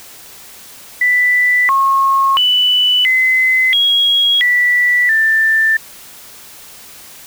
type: tone with pitch steps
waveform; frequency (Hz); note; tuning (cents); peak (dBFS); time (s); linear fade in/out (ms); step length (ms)
sine; 1981 / 1086 / 2981 / 2040 / 3302 / 1962 / 1777; B6 / C#6 / F#7 / C7 / G#7 / B6 / A6; +5 / -36 / +12 / -44 / -11 / -12 / +17; -9; 1.01-5.77; 5; 680
effects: white hiss -37 dBFS RMS until 7.26 s

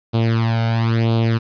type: tone with flanger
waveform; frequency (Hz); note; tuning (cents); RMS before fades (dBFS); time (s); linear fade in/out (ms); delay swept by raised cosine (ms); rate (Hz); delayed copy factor
sawtooth; 114.3; A#2; -34; -17; 0.13-1.39; 20; 0.26 to 1.36; 0.99; +0.8
effects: resampled to 11025 Hz + 8-bit

